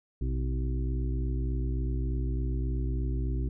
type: harmonic tone with a mistuned harmonic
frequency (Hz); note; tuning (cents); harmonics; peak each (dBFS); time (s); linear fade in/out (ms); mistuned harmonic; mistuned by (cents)
63.4; B1; +46; 1 / 2 / 4 / 5 / 6; -28 / -34 / -40 / -42 / -44; 0.21-3.49; 5; 1; -130
effects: none